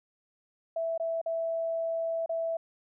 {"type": "tone with dropouts", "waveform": "sine", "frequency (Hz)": 659.3, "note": "E5", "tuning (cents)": 0, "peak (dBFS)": -28, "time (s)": [0.76, 2.57], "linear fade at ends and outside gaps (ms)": 5, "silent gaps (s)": [[0.978, 0.998], [1.215, 1.26], [2.261, 2.293]], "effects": []}